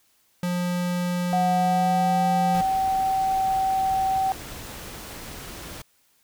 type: tone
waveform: square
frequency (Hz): 177.4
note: F3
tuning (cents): +27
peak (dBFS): -24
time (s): 0.43-2.61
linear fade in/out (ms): 2
type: tone with pitch glide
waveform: sine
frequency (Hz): 733 to 766.3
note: F#5 to G5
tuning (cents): -16 to -40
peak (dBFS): -20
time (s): 1.33-4.32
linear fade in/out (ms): 0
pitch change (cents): +76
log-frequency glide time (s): 1.54-2.28
type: noise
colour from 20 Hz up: pink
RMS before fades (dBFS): -38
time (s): 2.54-5.82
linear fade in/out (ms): 5
effects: white hiss -64 dBFS RMS until 6.23 s